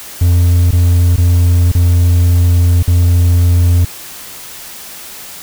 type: tone with dropouts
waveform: triangle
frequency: 87.31 Hz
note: F2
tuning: in tune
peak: -4 dBFS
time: 0.21-3.85 s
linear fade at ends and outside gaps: 5 ms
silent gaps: 0.71-0.727 / 1.161-1.179 / 1.718-1.749 / 2.827-2.876 s
effects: white hiss -30 dBFS RMS until 5.42 s